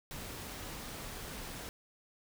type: noise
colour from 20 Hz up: pink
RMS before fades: -44 dBFS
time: 0.11-1.69 s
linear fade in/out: 0 ms
effects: none